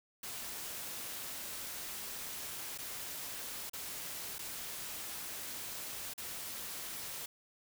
white noise with dropouts, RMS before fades -43 dBFS, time 0.23-7.26 s, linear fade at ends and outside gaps 5 ms, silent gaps 2.778-2.785 / 3.697-3.733 / 4.384-4.39 / 6.137-6.178 s, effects none

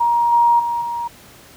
sine tone with level steps, 944 Hz, A#5, 22 cents sharp, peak -13 / -10 / -18 / -21 dBFS, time 0-1.08 s, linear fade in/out 10 ms, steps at 0.32 / 0.59 / 0.81 s, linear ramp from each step 10 ms, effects pink hiss -44 dBFS RMS until 1.56 s + high-pass 60 Hz 12 dB/octave

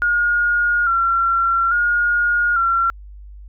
sine tone with vibrato, 1396.9 Hz, F6, in tune, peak -14 dBFS, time 0.02-2.9 s, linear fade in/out 0 ms, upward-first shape square, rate 0.59 Hz, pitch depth 41 cents each way, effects added 50 Hz sine -35 dBFS peak until 3.48 s

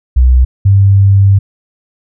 sine tone pair in turn, 62.9 / 98.56 Hz, B1 / G2, +32 / +10 cents, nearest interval minor sixth, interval 778 cents, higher second, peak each -3 dBFS, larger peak neither, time 0.16-0.45 / 0.65-1.39 s, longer second, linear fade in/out 10 ms, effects none

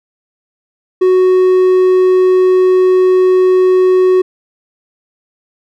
triangle tone, 370 Hz, F#4, in tune, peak -4 dBFS, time 1.01-4.22 s, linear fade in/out 10 ms, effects none

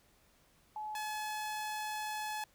sine / sawtooth tone pair in turn, 854 / 854 Hz, G#5 / G#5, +48 / +48 cents, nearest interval unison, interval 0 cents, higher neither, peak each -38 / -33 dBFS, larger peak second, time 0.76-0.95 / 0.95-2.44 s, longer second, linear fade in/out 2 ms, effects pink hiss -68 dBFS RMS until 2.54 s

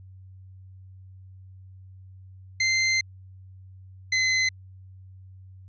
sawtooth tone pair in turn, 2079 / 2047 Hz, C7 / C7, -12 / -38 cents, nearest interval unison, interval 26 cents, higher first, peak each -17 dBFS, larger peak neither, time 2.6-3.01 / 4.12-4.49 s, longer first, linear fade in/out 5 ms, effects added 94 Hz sine -44 dBFS peak until 5.68 s + resampled to 16000 Hz

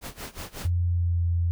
pink noise with tremolo, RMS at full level -35 dBFS, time 0.01-0.71 s, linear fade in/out 50 ms, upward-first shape sine, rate 5.5 Hz, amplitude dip 90%
sine tone with pitch glide, 87.31 to 85.66 Hz, F2 to F2, 0 to -33 cents, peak -21 dBFS, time 0.65-1.51 s, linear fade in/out 0 ms, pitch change -33 cents, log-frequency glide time 0.86-1.23 s
effects none

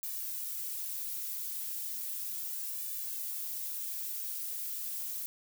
violet noise with flanger, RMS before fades -38 dBFS, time 0.03-5.26 s, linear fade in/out 0 ms, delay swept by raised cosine 1.7 to 3.9 ms, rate 0.35 Hz, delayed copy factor +0.9, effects none

